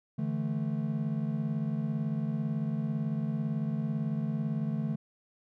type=chord; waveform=triangle; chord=D suspended second; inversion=none; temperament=equal with one note detuned; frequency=146.83 / 164.81 / 218.9 Hz; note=D3 / E3 / A3; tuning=0 / 0 / -9 cents; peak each=-31 / -33 / -31 dBFS; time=0.18-4.96 s; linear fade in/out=10 ms; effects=none